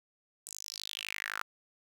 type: tone with high-pass filter sweep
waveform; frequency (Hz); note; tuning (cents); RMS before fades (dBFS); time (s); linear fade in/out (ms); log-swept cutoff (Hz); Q
sawtooth; 51.91; G#1; 0; -41; 0.46-1.42; 5; 8200 to 1300; 5.3
effects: 10-bit